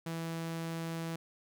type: tone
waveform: sawtooth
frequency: 164.81 Hz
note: E3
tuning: in tune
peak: -32 dBFS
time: 0.06-1.16 s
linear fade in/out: 5 ms
effects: none